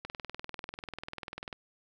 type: click train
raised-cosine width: 0.3 ms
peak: -23 dBFS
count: 31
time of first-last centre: 0.05-1.528 s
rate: 20.3 Hz
effects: none